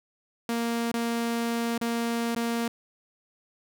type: tone with dropouts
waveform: sawtooth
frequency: 233.1 Hz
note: A#3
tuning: in tune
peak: -22 dBFS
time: 0.49-2.68 s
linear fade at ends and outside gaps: 2 ms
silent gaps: 0.917-0.94 / 1.779-1.813 / 2.35-2.362 s
effects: none